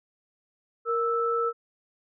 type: tone pair together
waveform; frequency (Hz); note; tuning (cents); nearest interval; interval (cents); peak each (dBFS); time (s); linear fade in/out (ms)
sine; 466.2 / 1317.5; A#4 / E6; 0 / -1; octave + tritone; 1799; -26; 0.85-1.53; 50
effects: none